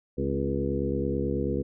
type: harmonic tone with a mistuned harmonic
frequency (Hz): 69.2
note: C#2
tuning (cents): -2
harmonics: 1 / 2 / 3 / 4 / 5 / 6 / 7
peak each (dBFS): -33 / -33 / -33 / -33 / -33 / -33 / -33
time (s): 0.17-1.63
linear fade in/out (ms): 20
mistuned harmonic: 4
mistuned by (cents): -50
effects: none